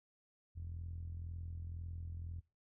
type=tone with low-pass filter; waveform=5% pulse; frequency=41.99 Hz; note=E1; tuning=33 cents sharp; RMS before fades=-45 dBFS; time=0.55-2.41 s; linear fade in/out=20 ms; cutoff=87 Hz; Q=4.1; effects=noise-tail reverb RT60 0.3 s tail -24 dB re dry